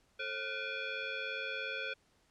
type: tone with frequency modulation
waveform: sine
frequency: 440 Hz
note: A4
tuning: in tune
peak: -36 dBFS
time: 0.19-1.94 s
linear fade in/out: 10 ms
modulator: 977 Hz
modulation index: 3
effects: pink hiss -71 dBFS RMS until 2.3 s + low-pass 9000 Hz 12 dB/octave